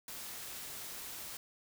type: noise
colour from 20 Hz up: white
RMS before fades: -45 dBFS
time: 0.08-1.37 s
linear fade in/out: 2 ms
effects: none